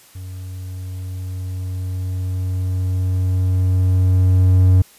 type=tone with level ramp; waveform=triangle; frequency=92.5 Hz; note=F#2; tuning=in tune; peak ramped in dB=-27 to -6 dBFS; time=0.15-4.82 s; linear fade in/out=5 ms; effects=white hiss -48 dBFS RMS until 4.98 s + resampled to 32000 Hz